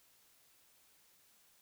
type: silence
effects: white hiss -68 dBFS RMS until 1.61 s